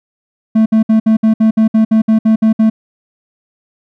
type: tone bursts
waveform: triangle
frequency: 220.4 Hz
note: A3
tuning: 3 cents sharp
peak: -4 dBFS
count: 13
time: 0.55-2.7 s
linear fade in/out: 10 ms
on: 110 ms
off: 60 ms
effects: none